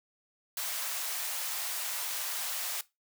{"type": "high-pass noise", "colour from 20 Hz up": "white", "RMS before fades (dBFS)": -35, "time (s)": [0.57, 2.81], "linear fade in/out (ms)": 2, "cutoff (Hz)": 610, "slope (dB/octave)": 24, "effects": ["noise-tail reverb RT60 0.2 s tail -18 dB re dry"]}